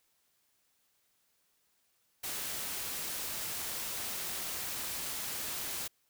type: noise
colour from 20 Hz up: white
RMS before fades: -38 dBFS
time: 2.23-5.88 s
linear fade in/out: 10 ms
effects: white hiss -74 dBFS RMS until 6.09 s